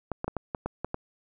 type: clicks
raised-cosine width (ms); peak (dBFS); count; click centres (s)
1; -16; 8; 0.117 / 0.244 / 0.28 / 0.367 / 0.548 / 0.66 / 0.846 / 0.944
effects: none